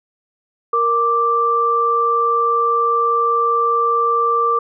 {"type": "tone pair together", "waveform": "sine", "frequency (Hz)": [466.2, 1174.8], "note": ["A#4", "D6"], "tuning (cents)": [0, 0], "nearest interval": "octave + major third", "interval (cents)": 1600, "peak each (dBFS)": [-20, -14], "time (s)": [0.73, 4.59], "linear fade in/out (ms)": 5, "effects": []}